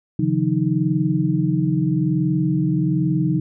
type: tone cluster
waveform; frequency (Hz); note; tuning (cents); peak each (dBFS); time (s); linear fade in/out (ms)
sine; 136.9 / 157.5 / 178.3 / 311.2; C#3 / D#3 / F3 / D#4; -21 / +21 / +36 / 0; -22; 0.19-3.4; 5
effects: none